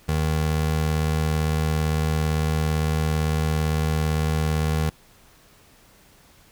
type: tone pair together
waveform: square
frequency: 77.78 / 155.56 Hz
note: D#2 / D#3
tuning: 0 / 0 cents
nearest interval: octave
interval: 1200 cents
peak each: -24 dBFS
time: 0.08-4.9 s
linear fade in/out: 10 ms
effects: pink hiss -54 dBFS RMS until 6.51 s